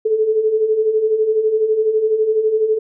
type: beating tone pair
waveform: sine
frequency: 426 / 438 Hz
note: G#4 / A4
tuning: +44 / -8 cents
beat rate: 12 Hz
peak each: -21 / -14 dBFS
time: 0.05-2.79 s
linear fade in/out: 10 ms
effects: none